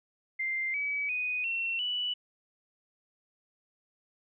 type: tone with pitch steps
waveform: sine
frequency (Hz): 2093 / 2282 / 2489 / 2714 / 2960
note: C7 / C#7 / D#7 / E7 / F#7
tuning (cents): 0 / +50 / 0 / +50 / 0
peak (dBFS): -29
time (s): 0.39-2.14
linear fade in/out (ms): 10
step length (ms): 350
effects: none